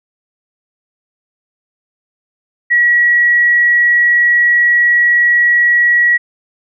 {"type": "tone", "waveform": "sine", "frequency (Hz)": 1921, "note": "B6", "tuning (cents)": -48, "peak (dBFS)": -7, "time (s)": [2.7, 6.18], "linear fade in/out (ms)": 20, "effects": []}